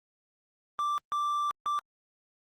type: tone bursts at uneven times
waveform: triangle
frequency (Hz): 1174.7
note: D6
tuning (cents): 0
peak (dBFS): -25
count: 3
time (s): 0.79-0.98 / 1.12-1.51 / 1.66-1.79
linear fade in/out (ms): 0
effects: Opus 24 kbps